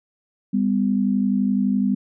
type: tone pair together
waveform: sine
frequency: 200 / 251.8 Hz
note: G3 / B3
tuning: +35 / +34 cents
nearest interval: major third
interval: 399 cents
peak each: -19 / -21 dBFS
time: 0.53-1.95 s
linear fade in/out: 10 ms
effects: none